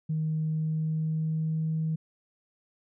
sine tone with pitch glide, 156.8 to 158.9 Hz, D#3 to D#3, +14 to +37 cents, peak -25 dBFS, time 0.09-1.96 s, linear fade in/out 10 ms, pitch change +23 cents, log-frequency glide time 0.46-1.73 s, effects tanh soft clip ceiling -21 dBFS

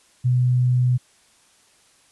sine tone, 125 Hz, B2, 21 cents sharp, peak -15 dBFS, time 0.24-0.98 s, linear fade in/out 20 ms, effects white hiss -57 dBFS RMS until 2.11 s + resampled to 24000 Hz

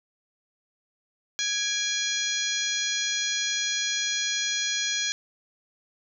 harmonic tone with a mistuned harmonic, 830.6 Hz, G#5, in tune, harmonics 2 / 3 / 4 / 5 / 6 / 7 / 8, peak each -33 / -35 / -30 / -32 / -38 / -33 / -33 dBFS, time 1.39-5.12 s, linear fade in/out 0 ms, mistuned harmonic 3, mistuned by -74 cents, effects none

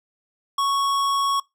sine tone with tanh clipping, 1108.7 Hz, C#6, in tune, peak -21 dBFS, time 0.58-1.4 s, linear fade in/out 5 ms, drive 18 dB, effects noise-tail reverb RT60 0.2 s tail -24 dB re dry

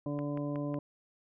harmonic tone, 145.1 Hz, D3, 21 cents flat, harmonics 1 / 2 / 3 / 4 / 5 / 7, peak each -37 / -35 / -46 / -40 / -53 / -48 dBFS, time 0.06-0.79 s, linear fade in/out 2 ms
click train, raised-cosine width 0.5 ms, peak -31 dBFS, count 4, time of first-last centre 0.19-0.742 s, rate 5.43 Hz
effects none

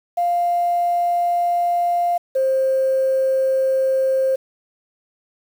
sine tone pair in turn, 698.5 / 529.2 Hz, F5 / C5, 0 / +20 cents, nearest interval perfect fourth, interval 480 cents, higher first, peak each -15 / -14 dBFS, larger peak second, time 0.17-2.18 / 2.35-4.36 s, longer neither, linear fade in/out 10 ms, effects tanh soft clip ceiling -11 dBFS + 7-bit

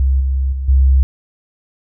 sine tone with level steps, 66.6 Hz, C2, 31 cents sharp, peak -10 / -13 / -18 / -7 dBFS, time 0-1.03 s, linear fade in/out 0 ms, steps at 0.2 / 0.52 / 0.68 s, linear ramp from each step 10 ms, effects none

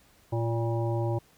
harmonic tone with a mistuned harmonic, 115.5 Hz, A#2, 16 cents flat, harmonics 1 / 3 / 5 / 7 / 8, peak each -27 / -32 / -35 / -38 / -41 dBFS, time 0.32-1.19 s, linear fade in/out 10 ms, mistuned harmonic 8, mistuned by +66 cents, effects pink hiss -61 dBFS RMS until 1.37 s

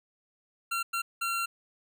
25% pulse tone bursts at uneven times, 1369 Hz, F6, 35 cents flat, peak -25 dBFS, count 3, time 0.71-0.83 / 0.93-1.02 / 1.21-1.46 s, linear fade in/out 10 ms, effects none

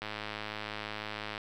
click train, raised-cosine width 0.3 ms, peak -21 dBFS, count 145, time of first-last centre 0.02-1.378 s, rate 106 Hz, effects 10-bit

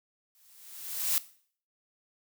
blue noise with exponential growth, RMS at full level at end -25 dBFS, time 0.35-1.18 s, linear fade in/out 0 ms, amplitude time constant 180 ms, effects noise-tail reverb RT60 0.5 s tail -17 dB re dry

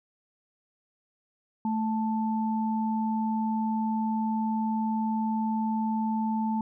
sine tone pair together, 220 / 880 Hz, A3 / A5, 0 / 0 cents, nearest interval 2 octaves, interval 2400 cents, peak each -26 / -31 dBFS, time 1.65-6.61 s, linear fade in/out 2 ms, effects none

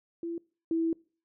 sine tone pair in turn, 337 / 328.5 Hz, E4 / E4, +38 / -6 cents, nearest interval unison, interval 44 cents, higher first, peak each -32 / -25 dBFS, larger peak second, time 0.23-0.38 / 0.71-0.93 s, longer second, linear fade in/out 2 ms, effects noise-tail reverb RT60 0.4 s tail -25 dB re dry

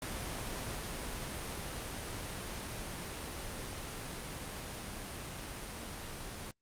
pink noise with level ramp, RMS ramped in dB -39 to -43 dBFS, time 0.02-6.51 s, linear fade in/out 2 ms, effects low-pass 12000 Hz 12 dB/octave + Opus 32 kbps

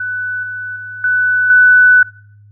sine tone with level steps, 1493 Hz, F#6, 15 cents sharp, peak -17 / -21 / -25 / -10 / -4 dBFS, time 0-2.03 s, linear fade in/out 5 ms, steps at 0.43 / 0.76 / 1.04 / 1.5 s, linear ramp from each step 2 ms, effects noise-tail reverb RT60 0.6 s tail -22 dB re dry + added 103 Hz sine -40 dBFS peak until 2.51 s

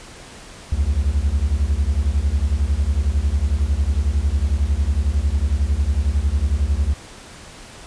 triangle beating tone pair, 65.5 / 76.5 Hz, C2 / D#2, +2 / -29 cents, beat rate 11 Hz, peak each -17 dBFS, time 0.72-6.94 s, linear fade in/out 5 ms, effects pink hiss -40 dBFS RMS until 7.86 s + resampled to 22050 Hz

